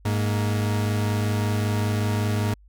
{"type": "tone pair together", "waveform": "40% pulse", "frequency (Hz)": [103.83, 232.9], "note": ["G#2", "A#3"], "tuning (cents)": [0, -1], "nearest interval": "octave + major second", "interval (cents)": 1399, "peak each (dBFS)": [-21, -29], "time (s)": [0.05, 2.54], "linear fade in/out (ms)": 5, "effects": ["added 50 Hz sine -49 dBFS peak until 2.68 s"]}